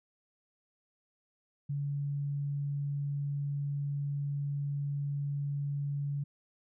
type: tone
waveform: sine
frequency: 142.5 Hz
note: C#3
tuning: 48 cents sharp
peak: -31 dBFS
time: 1.69-6.24 s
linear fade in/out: 10 ms
effects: none